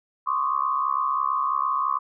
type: tone cluster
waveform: sine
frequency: 1039 / 1105 / 1174 / 1246 Hz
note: C6 / C#6 / D6 / D#6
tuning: -12 / -6 / -1 / +2 cents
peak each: -27 / -25 / -28 / -30 dBFS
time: 0.26-1.99 s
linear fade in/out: 20 ms
effects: none